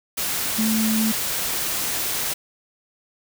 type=tone in noise; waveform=sine; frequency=220 Hz; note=A3; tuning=in tune; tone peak=-19 dBFS; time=0.58-1.12 s; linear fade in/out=10 ms; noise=white; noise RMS=-25 dBFS; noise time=0.17-2.34 s; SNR=+3 dB; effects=none